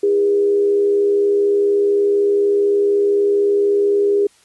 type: tone with frequency modulation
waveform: sine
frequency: 405.4 Hz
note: G#4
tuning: 42 cents flat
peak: -12 dBFS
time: 0.03-4.27 s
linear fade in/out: 5 ms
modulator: 75.9 Hz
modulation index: 0.33
effects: white hiss -53 dBFS RMS until 4.44 s + resampled to 24000 Hz